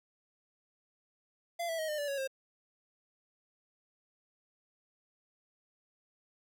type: tone with pitch steps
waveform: square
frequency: 685 / 657.1 / 630.3 / 604.7 / 580 / 556.4 / 533.7 Hz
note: F5 / E5 / D#5 / D#5 / D5 / C#5 / C5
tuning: -34 / -6 / +22 / -50 / -22 / +6 / +34 cents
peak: -34 dBFS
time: 1.59-2.276 s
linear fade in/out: 10 ms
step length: 98 ms
effects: none